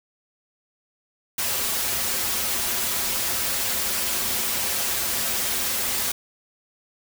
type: noise with comb filter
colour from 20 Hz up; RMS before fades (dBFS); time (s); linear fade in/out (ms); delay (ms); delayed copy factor
white; -25; 1.38-6.12; 5; 6.6; -0.75
effects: none